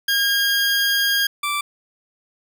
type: tone pair in turn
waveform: 20% pulse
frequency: 1622 / 1168.7 Hz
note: G#6 / D6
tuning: -41 / -9 cents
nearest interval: tritone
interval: 568 cents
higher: first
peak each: -12 / -16 dBFS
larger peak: first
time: 0.08-1.27 / 1.43-1.61 s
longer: first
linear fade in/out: 5 ms
effects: none